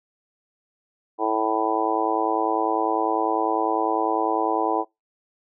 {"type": "harmonic tone", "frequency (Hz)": 110, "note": "A2", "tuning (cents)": 0, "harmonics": [3, 4, 5, 6, 7, 8, 9], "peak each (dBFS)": [-27, -27, -31, -30, -25, -30, -27], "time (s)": [1.18, 4.85], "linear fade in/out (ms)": 50, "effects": ["noise-tail reverb RT60 0.2 s tail -25 dB re dry"]}